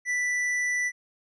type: tone with hard clipping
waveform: triangle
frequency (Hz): 1975.5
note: B6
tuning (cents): 0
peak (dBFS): -26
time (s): 0.05-0.92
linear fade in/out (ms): 50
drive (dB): 13
effects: low-pass 9000 Hz 12 dB/octave